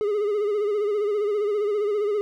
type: tone with vibrato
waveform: triangle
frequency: 415.3 Hz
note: G#4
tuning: in tune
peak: -19 dBFS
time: 0.01-2.21 s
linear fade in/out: 0 ms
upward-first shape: sine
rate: 15 Hz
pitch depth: 62 cents each way
effects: none

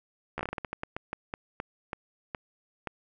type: slowing click train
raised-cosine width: 0.5 ms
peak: -18 dBFS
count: 18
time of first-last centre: 0.38-2.873 s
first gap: 13 ms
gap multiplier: 1.26
effects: none

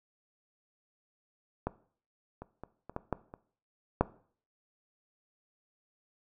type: clicks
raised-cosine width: 1 ms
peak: -17 / -28 / -28 / -29 / -20 / -16 / -30 / -9 dBFS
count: 8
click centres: 1.67 / 2.42 / 2.636 / 2.896 / 2.964 / 3.127 / 3.339 / 4.01 s
effects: noise-tail reverb RT60 0.5 s tail -18 dB re dry

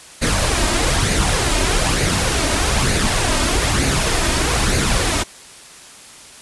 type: noise with flanger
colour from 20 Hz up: pink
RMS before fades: -17 dBFS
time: 0.21-5.24 s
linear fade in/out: 20 ms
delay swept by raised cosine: 0.45 to 3.25 ms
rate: 1.1 Hz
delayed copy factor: +0.5
effects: white hiss -40 dBFS RMS until 6.41 s + resampled to 24000 Hz

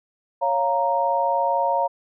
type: chord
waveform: sine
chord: Bb minor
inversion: first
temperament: equal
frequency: 554.4 / 698.5 / 932.3 Hz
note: Db5 / F5 / Bb5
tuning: 0 / 0 / 0 cents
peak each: -24 / -24 / -21 dBFS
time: 0.41-1.88 s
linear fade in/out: 20 ms
effects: none

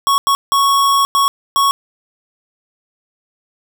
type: tone bursts at uneven times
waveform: square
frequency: 1108.7 Hz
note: C#6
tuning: in tune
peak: -11 dBFS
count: 5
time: 0.07-0.18 / 0.27-0.35 / 0.52-1.05 / 1.15-1.28 / 1.56-1.71 s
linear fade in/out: 0 ms
effects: none

